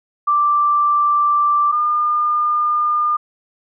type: tone pair in turn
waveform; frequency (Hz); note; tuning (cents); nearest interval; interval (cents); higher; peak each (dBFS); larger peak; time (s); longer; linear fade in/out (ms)
sine; 1174.7 / 1208.4; D6 / D6; 0 / +49; unison; 49; second; -12 / -14; first; 0.27-1.72 / 1.72-3.17; neither; 10
effects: none